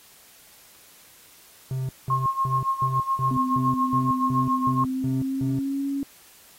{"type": "tone bursts", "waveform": "triangle", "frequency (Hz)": 130.81, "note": "C3", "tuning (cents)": 0, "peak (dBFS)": -23, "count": 11, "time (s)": [1.71, 5.59], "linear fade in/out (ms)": 2, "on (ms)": 180, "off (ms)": 190}
{"type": "tone with tremolo", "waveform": "sine", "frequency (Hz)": 1074, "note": "C6", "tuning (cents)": 45, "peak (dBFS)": -19, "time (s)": [2.1, 4.84], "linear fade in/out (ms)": 2, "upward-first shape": "sine", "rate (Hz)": 7.1, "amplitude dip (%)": 80}
{"type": "tone with pitch glide", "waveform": "sine", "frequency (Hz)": [256.1, 277.7], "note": ["C4", "C#4"], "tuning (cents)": [-37, 3], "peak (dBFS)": -24, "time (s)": [3.31, 6.03], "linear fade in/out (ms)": 0, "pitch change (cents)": 140, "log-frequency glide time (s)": [4.71, 5.86]}
{"effects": ["white hiss -52 dBFS RMS until 6.58 s", "AAC 48 kbps"]}